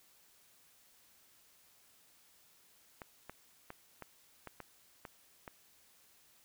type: clicks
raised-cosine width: 0.5 ms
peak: -30 dBFS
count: 8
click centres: 3.018 / 3.296 / 3.704 / 4.023 / 4.473 / 4.603 / 5.052 / 5.478 s
effects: white hiss -66 dBFS RMS until 6.44 s

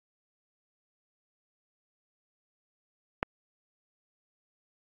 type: click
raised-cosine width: 0.5 ms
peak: -11 dBFS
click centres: 3.229 s
effects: AAC 64 kbps

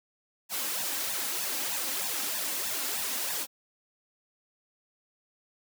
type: noise with flanger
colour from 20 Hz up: white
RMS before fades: -32 dBFS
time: 0.49-3.47 s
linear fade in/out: 50 ms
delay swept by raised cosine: 1.1 to 3.8 ms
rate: 3.2 Hz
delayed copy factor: +0.9
effects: high-pass 200 Hz 12 dB/octave

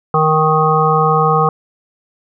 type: harmonic tone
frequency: 156.2 Hz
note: D#3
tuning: 7 cents sharp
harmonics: 1 / 3 / 5 / 7 / 8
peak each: -16 / -16 / -16 / -16 / -16 dBFS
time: 0.14-1.49 s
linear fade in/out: 2 ms
effects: none

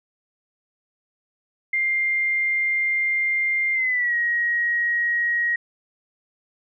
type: tone with pitch glide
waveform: sine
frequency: 2100 to 1892.6 Hz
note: C7 to A#6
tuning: +6 to +26 cents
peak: -19 dBFS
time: 1.73-5.56 s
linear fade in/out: 5 ms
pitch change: -180 cents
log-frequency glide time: 3.74-4.15 s
effects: none

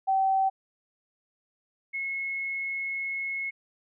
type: tone pair in turn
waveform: sine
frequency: 770 / 2178 Hz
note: G5 / C#7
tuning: -31 / -31 cents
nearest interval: octave + tritone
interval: 1800 cents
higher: second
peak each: -21 / -29 dBFS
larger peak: first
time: 0.07-0.5 / 1.93-3.51 s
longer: second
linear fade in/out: 20 ms
effects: none

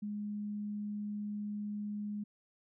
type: tone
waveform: sine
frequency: 207.7 Hz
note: G#3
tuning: in tune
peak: -36 dBFS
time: 0.02-2.24 s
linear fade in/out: 10 ms
effects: none

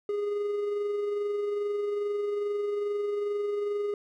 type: tone with amplitude modulation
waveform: triangle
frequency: 411.2 Hz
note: G#4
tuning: 17 cents flat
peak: -24 dBFS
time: 0.09-3.94 s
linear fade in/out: 2 ms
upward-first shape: sine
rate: 22.4 Hz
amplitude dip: 30%
effects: none

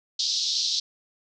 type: band-pass noise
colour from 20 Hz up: pink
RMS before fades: -26 dBFS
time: 0.19-0.8 s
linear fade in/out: 5 ms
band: 3700 to 5700 Hz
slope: 48 dB/octave
effects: none

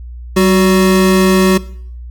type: tone pair together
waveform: square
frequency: 190.86 / 370 Hz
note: G3 / F#4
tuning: -46 / 0 cents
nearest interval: major seventh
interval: 1146 cents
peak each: -11 dBFS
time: 0.36-1.58 s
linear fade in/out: 10 ms
effects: noise-tail reverb RT60 0.6 s tail -19 dB re dry + added 60 Hz sine -26 dBFS peak until 2.1 s

